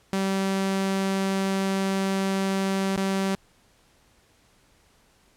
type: tone with dropouts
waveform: sawtooth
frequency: 193.3 Hz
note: G3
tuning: 24 cents flat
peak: -19 dBFS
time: 0.13-3.35 s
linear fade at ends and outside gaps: 0 ms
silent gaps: 2.962-2.976 s
effects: pink hiss -61 dBFS RMS until 5.36 s + low-pass 11000 Hz 12 dB/octave